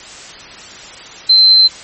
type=tone; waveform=sine; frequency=4097 Hz; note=C8; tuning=37 cents flat; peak=-4 dBFS; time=1.29-1.68 s; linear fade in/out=10 ms; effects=white hiss -33 dBFS RMS until 1.83 s + MP3 32 kbps